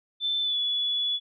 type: tone with pitch glide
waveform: sine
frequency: 3533 to 3417 Hz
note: A7 to G#7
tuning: +6 to +49 cents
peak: -24 dBFS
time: 0.2-1.2 s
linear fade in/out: 50 ms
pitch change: -57 cents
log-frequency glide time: 0.42-0.57 s
effects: none